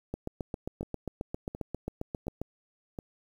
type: two click trains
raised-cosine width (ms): 2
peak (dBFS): -24 / -20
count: 4 / 18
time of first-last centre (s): 0.83-2.988 / 0.14-2.416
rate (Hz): 1.39 / 7.47
effects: 9-bit